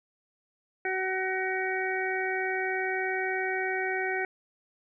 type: harmonic tone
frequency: 376.7 Hz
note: F#4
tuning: 31 cents sharp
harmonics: 1 / 2 / 4 / 5 / 6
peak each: -32 / -34 / -34 / -34 / -35 dBFS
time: 0.85-4.25 s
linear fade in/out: 2 ms
effects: none

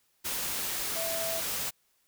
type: tone in noise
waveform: sine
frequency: 659.3 Hz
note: E5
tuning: in tune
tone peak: -34 dBFS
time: 0.95-1.41 s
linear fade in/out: 20 ms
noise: white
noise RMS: -33 dBFS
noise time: 0.24-1.71 s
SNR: -4 dB
effects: white hiss -71 dBFS RMS until 2.07 s

